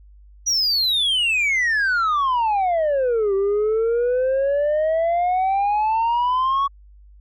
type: exponential two-way sweep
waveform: sine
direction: down then up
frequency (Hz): 5900 to 386.7 to 1126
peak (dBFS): -14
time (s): 0.46-6.68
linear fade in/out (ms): 20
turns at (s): 3.34
effects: tanh soft clip ceiling -16 dBFS + added 50 Hz sine -44 dBFS peak until 7.2 s